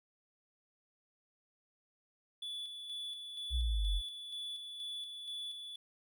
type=tone with tremolo; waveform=triangle; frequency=3446 Hz; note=A7; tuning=37 cents flat; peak=-38 dBFS; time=2.42-5.76 s; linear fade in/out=5 ms; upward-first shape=square; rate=2.1 Hz; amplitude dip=40%
type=exponential sweep; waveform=sine; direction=down; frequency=65 to 44.79 Hz; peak=-30 dBFS; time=3.5-4.02 s; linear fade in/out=50 ms
effects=none